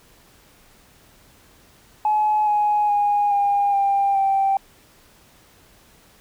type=tone with pitch steps; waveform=sine; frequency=850 / 835.9 / 822 / 808.3 / 794.9 / 781.7 Hz; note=G#5 / G#5 / G#5 / G#5 / G5 / G5; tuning=+40 / +11 / -18 / -47 / +24 / -5 cents; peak=-15 dBFS; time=2.05-4.57 s; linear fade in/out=2 ms; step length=420 ms; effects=tanh soft clip ceiling -11 dBFS + pink hiss -53 dBFS RMS until 6.2 s